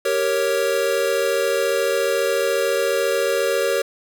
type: chord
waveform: square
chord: G diminished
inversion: none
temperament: equal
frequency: 392 / 466.2 / 554.4 Hz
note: G4 / Bb4 / Db5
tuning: 0 / 0 / 0 cents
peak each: -25 / -23 / -22 dBFS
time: 0.05-3.82 s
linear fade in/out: 5 ms
effects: none